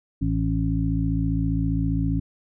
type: harmonic tone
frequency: 55 Hz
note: A1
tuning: in tune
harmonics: 1 / 2 / 3 / 5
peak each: -26 / -26 / -26 / -26 dBFS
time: 0.21-2.2 s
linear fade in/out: 10 ms
effects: none